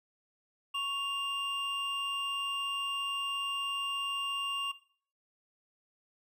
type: tone pair together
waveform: triangle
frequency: 1108.7 / 2797 Hz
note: C#6 / F7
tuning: 0 / +2 cents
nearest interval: octave + major third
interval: 1602 cents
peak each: -35 / -31 dBFS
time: 0.74-4.72 s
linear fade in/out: 10 ms
effects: noise-tail reverb RT60 0.5 s tail -17 dB re dry